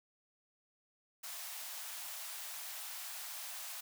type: high-pass noise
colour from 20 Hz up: white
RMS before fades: -45 dBFS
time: 1.23-3.81 s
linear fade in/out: 10 ms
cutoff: 600 Hz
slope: 96 dB/octave
effects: none